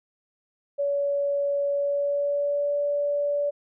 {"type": "tone with pitch glide", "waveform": "sine", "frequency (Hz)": [567, 577.2], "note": ["C#5", "D5"], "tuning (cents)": [39, -30], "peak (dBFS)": -22, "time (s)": [0.78, 3.51], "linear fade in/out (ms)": 20, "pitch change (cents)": 31, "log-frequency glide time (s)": [1.72, 2.76], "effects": []}